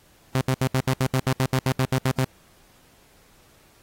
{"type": "tone bursts", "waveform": "sawtooth", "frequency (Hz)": 130.8, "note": "C3", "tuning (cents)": 0, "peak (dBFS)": -15, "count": 15, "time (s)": [0.35, 2.246], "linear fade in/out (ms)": 0, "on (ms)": 62, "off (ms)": 69, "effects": ["pink hiss -57 dBFS RMS until 3.82 s", "AAC 48 kbps"]}